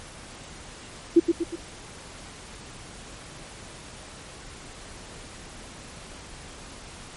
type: tone with echo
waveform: sine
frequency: 337.7 Hz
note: E4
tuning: 42 cents sharp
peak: -10 dBFS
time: 1.16-1.2 s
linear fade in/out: 10 ms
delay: 120 ms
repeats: 3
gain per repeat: -6 dB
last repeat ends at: 1.56 s
effects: pink hiss -43 dBFS RMS until 7.16 s + MP3 48 kbps